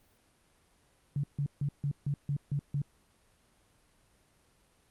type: tone bursts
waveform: sine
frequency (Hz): 142.5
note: C#3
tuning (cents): +48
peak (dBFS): -28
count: 8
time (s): 1.16-2.818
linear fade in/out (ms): 2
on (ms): 76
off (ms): 150
effects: pink hiss -67 dBFS RMS until 4.9 s + Opus 32 kbps